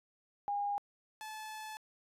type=tone pair in turn; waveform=sine / sawtooth; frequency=813 / 865.9 Hz; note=G#5 / A5; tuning=-37 / -28 cents; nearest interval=minor second; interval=109 cents; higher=second; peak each=-32 / -39 dBFS; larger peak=first; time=0.48-0.78 / 1.21-1.77 s; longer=second; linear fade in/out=0 ms; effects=resampled to 32000 Hz